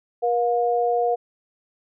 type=tone pair together; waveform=sine; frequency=478 / 711.4 Hz; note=A#4 / F5; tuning=+43 / +32 cents; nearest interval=perfect fifth; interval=689 cents; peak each=-21 dBFS; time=0.22-1.16 s; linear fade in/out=20 ms; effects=none